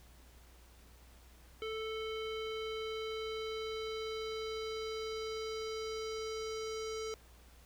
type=tone with low-pass filter sweep; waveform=square; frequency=440 Hz; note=A4; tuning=in tune; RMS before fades=-40 dBFS; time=1.62-7.14 s; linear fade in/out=0 ms; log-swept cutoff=3000 to 5900 Hz; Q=2.5; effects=added 60 Hz sine -58 dBFS peak until 7.65 s + pink hiss -63 dBFS RMS until 7.65 s